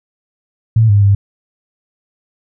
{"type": "tone with pitch steps", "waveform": "sine", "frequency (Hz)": [112, 101.9, 100], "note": ["A2", "G#2", "G2"], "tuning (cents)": [31, -32, 35], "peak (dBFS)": -6, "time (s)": [0.76, 1.15], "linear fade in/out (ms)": 5, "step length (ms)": 130, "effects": []}